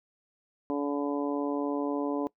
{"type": "harmonic tone", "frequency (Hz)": 143.5, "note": "D3", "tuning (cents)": -40, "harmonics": [2, 3, 4, 5, 6, 7], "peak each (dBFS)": [-29, -34, -36, -41, -42, -40], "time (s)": [0.7, 2.27], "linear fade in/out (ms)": 0, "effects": ["noise-tail reverb RT60 0.1 s tail -22 dB re dry"]}